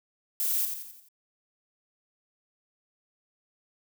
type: noise with echo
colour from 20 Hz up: violet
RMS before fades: -28 dBFS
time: 0.4-0.65 s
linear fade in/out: 0 ms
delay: 87 ms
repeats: 5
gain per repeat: -6 dB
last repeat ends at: 1.085 s
effects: none